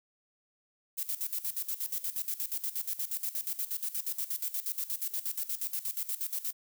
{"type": "noise with tremolo", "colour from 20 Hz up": "violet", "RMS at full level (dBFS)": -33, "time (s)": [0.97, 6.53], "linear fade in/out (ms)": 20, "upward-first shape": "square", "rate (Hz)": 8.4, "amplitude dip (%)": 80, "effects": []}